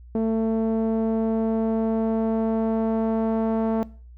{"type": "tone with low-pass filter sweep", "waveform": "sawtooth", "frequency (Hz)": 223.2, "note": "A3", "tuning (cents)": 25, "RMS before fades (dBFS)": -23, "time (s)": [0.15, 3.83], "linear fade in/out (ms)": 0, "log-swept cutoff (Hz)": [520, 790], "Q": 1.3, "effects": ["noise-tail reverb RT60 0.4 s tail -20 dB re dry", "added 60 Hz sine -42 dBFS peak until 4.17 s"]}